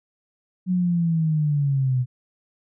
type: linear sweep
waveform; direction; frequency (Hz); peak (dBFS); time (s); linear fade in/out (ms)
sine; down; 185 to 123.47; -18; 0.66-2.06; 50
effects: none